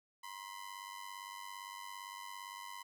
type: ring-modulated tone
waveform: sawtooth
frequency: 1008 Hz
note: B5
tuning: 35 cents sharp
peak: -39 dBFS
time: 0.23-2.83 s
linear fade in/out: 10 ms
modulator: 48.8 Hz
effects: none